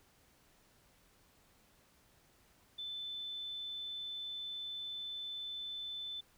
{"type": "tone", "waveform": "sine", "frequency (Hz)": 3520, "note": "A7", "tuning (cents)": 0, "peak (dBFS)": -40, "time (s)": [2.78, 6.21], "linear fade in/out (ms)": 10, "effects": ["pink hiss -68 dBFS RMS until 6.37 s"]}